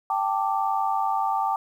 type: chord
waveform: sine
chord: G suspended second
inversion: none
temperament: equal with one note detuned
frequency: 784 / 884.6 / 1174.7 Hz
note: G5 / A5 / D6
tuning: 0 / +9 / 0 cents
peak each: -25 / -26 / -28 dBFS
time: 0.1-1.56 s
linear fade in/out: 2 ms
effects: 9-bit